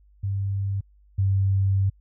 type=tone pair in turn; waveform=sine; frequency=98.6 / 97.24 Hz; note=G2 / G2; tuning=+11 / -13 cents; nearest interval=unison; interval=24 cents; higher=first; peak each=-23 / -18 dBFS; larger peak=second; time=0.23-0.81 / 1.18-1.9 s; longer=second; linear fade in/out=10 ms; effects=added 50 Hz sine -53 dBFS peak until 2 s